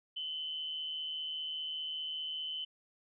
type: tone with amplitude modulation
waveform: sine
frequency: 3035 Hz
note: F#7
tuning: 43 cents sharp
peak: -34 dBFS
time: 0.16-2.65 s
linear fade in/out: 10 ms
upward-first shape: sine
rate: 155 Hz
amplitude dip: 50%
effects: none